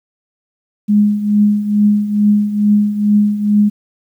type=tone with tremolo; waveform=sine; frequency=207.7 Hz; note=G#3; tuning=in tune; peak=-6 dBFS; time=0.88-3.7 s; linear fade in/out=20 ms; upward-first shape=triangle; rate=2.3 Hz; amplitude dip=75%; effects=8-bit